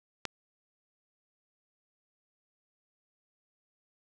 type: click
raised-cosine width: 0.2 ms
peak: -15 dBFS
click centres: 0.253 s
effects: none